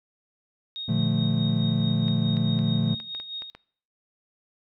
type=tone with tremolo; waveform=sine; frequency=3729 Hz; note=A#7; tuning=in tune; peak=-30 dBFS; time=0.76-3.5 s; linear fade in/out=0 ms; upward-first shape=sine; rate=4.7 Hz; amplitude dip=60%
type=chord; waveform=triangle; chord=Bb major seventh; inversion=none; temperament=equal with one note detuned; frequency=116.54 / 148.54 / 174.61 / 220 Hz; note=Bb2 / D3 / F3 / A3; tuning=0 / +20 / 0 / 0 cents; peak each=-25 dBFS; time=0.88-2.95 s; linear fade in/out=10 ms
type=clicks; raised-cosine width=0.3 ms; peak=-26 dBFS; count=8; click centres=2.082 / 2.369 / 2.59 / 3.001 / 3.149 / 3.2 / 3.421 / 3.55 s
effects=noise-tail reverb RT60 0.6 s tail -23 dB re dry